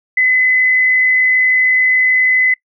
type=tone with frequency modulation; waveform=sine; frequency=2022 Hz; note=B6; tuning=40 cents sharp; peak=-9 dBFS; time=0.17-2.54 s; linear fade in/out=5 ms; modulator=53.2 Hz; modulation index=0.36; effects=noise-tail reverb RT60 0.1 s tail -24 dB re dry